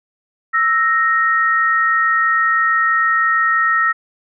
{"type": "tone pair together", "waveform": "sine", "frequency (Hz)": [1318.5, 1864.6], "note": ["E6", "A#6"], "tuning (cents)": [0, 0], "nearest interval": "tritone", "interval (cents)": 600, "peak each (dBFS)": -15, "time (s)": [0.53, 3.93], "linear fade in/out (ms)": 20, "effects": []}